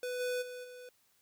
square tone with level steps, 497.1 Hz, B4, 11 cents sharp, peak -36 / -33 / -43 / -48 dBFS, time 0.03-0.89 s, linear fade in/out 2 ms, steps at 0.19 / 0.41 / 0.63 s, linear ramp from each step 20 ms, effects white hiss -71 dBFS RMS until 1.21 s

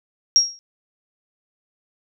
sine tone with exponential decay, 5600 Hz, F8, 4 cents sharp, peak -7 dBFS, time 0.36-0.59 s, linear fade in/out 0 ms, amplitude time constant 49 ms, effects none

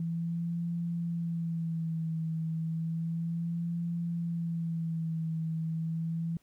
sine tone with vibrato, 165.7 Hz, E3, 9 cents sharp, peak -30 dBFS, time 0-6.37 s, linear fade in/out 2 ms, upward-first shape sine, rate 0.32 Hz, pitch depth 47 cents each way, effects pink hiss -70 dBFS RMS until 6.42 s

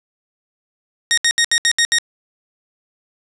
15% pulse tone bursts, 1864.7 Hz, A#6, in tune, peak -6 dBFS, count 7, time 1.11-1.985 s, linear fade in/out 0 ms, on 65 ms, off 70 ms, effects resampled to 24000 Hz + 8-bit

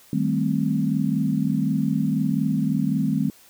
sine chord, A half-diminished seventh, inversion second, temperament equal with one note detuned, 156.65 / 196 / 220 / 261.6 Hz, Eb3 / G3 / A3 / C4, +12 / 0 / 0 / 0 cents, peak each -25 dBFS, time 0.13-3.3 s, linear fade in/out 2 ms, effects white hiss -52 dBFS RMS until 3.49 s

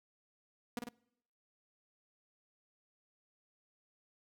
sawtooth tone with echo, 239.6 Hz, A#3, 48 cents sharp, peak -32 dBFS, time 0.77-0.79 s, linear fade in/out 2 ms, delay 49 ms, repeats 2, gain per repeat -3 dB, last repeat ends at 0.888 s, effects noise-tail reverb RT60 0.8 s tail -25 dB re dry

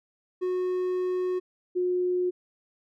triangle / sine tone pair in turn, 365.5 / 360.9 Hz, F#4 / F#4, -21 / -43 cents, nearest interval unison, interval 22 cents, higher first, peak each -23 dBFS, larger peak neither, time 0.41-1.4 / 1.75-2.31 s, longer first, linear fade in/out 20 ms, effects none

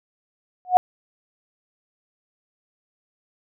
sine tone with exponential growth, 730 Hz, F#5, 24 cents flat, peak -5 dBFS, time 0.65-0.77 s, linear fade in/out 0 ms, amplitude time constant 24 ms, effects none

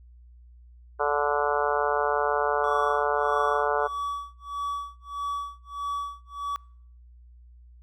harmonic tone, 145.9 Hz, D3, 11 cents flat, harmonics 3 / 4 / 5 / 6 / 7 / 8 / 9 / 10, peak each -28 / -29 / -30 / -31 / -31 / -32 / -33 / -33 dBFS, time 0.99-3.88 s, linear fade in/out 20 ms
triangle tone with tremolo, 1141 Hz, C#6, 50 cents sharp, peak -25 dBFS, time 2.64-6.56 s, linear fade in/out 0 ms, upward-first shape sine, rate 1.6 Hz, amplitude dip 100%
effects noise-tail reverb RT60 0.6 s tail -25 dB re dry + added 60 Hz sine -48 dBFS peak until 7.82 s

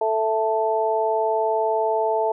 harmonic tone, 220 Hz, A3, in tune, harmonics 2 / 3 / 4, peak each -23 / -23 / -23 dBFS, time 0.01-2.32 s, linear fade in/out 5 ms, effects none

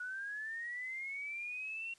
sine linear sweep, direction up, 1455 to 2746 Hz, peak -39 dBFS, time 0-1.94 s, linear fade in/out 5 ms, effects white hiss -66 dBFS RMS until 1.98 s + resampled to 22050 Hz

